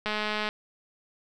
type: click train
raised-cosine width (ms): 0.3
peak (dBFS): -14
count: 92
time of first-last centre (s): 0.06-0.489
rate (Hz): 212
effects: none